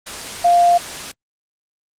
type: tone in noise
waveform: sine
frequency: 698 Hz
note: F5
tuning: 1 cent flat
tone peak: -9 dBFS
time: 0.44-0.78 s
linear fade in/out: 10 ms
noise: white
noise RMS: -27 dBFS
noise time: 0.06-1.12 s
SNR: +15 dB
effects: low-pass 8000 Hz 12 dB/octave + Opus 24 kbps